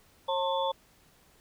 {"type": "tone cluster", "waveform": "sine", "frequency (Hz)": [540, 898, 1070, 3455], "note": ["C#5", "A5", "C6", "A7"], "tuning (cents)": [-45, 35, 38, -32], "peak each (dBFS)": [-30, -30, -36, -37], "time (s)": [0.28, 0.72], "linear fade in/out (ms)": 10, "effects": ["pink hiss -62 dBFS RMS until 1.4 s"]}